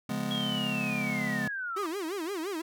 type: chord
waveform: square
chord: C# dominant seventh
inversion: none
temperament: just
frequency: 138.59 / 173.24 / 207.9 / 249.5 Hz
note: C#3 / E#3 / G#3 / B3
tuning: 0 / -14 / +2 / +18 cents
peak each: -39 / -40 / -34 / -36 dBFS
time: 0.09-1.48 s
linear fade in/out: 5 ms
type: linear sweep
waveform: sine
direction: down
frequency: 3309 to 1172 Hz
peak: -32 dBFS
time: 0.31-1.86 s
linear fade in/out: 0 ms
type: tone with vibrato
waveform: 45% pulse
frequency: 358.4 Hz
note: F4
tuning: 45 cents sharp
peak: -32 dBFS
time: 1.76-2.62 s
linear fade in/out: 10 ms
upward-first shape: sine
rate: 5.8 Hz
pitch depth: 240 cents each way
effects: none